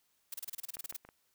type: noise bursts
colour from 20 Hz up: blue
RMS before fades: -40 dBFS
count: 13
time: 0.32-0.966 s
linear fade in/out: 5 ms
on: 22 ms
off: 30 ms
type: clicks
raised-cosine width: 0.5 ms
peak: -37 dBFS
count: 5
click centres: 0.769 / 0.843 / 0.925 / 1.05 / 1.089 s
effects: white hiss -75 dBFS RMS until 1.34 s